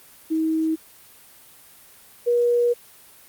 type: tone pair in turn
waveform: sine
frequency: 318.9 / 479.7 Hz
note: D#4 / A#4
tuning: +43 / +50 cents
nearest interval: perfect fifth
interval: 707 cents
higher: second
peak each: -19 / -16 dBFS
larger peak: second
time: 0.3-0.76 / 2.26-2.74 s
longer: second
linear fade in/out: 20 ms
effects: white hiss -49 dBFS RMS until 3.28 s + Opus 32 kbps